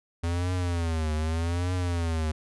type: tone with vibrato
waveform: square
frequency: 83.7 Hz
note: E2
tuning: 27 cents sharp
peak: -26 dBFS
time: 0.23-2.32 s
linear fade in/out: 10 ms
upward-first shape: triangle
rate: 0.83 Hz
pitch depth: 160 cents each way
effects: resampled to 24000 Hz